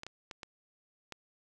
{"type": "clicks", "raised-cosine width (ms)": 0.2, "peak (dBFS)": -25, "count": 5, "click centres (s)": [0.034, 0.066, 0.312, 0.432, 1.123], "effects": ["9-bit"]}